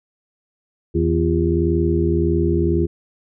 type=harmonic tone with a mistuned harmonic; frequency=81 Hz; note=E2; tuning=30 cents flat; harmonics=1 / 2 / 3 / 4 / 5; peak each=-20 / -22 / -26 / -19 / -24 dBFS; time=0.94-2.87 s; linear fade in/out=20 ms; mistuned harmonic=4; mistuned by=+100 cents; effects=none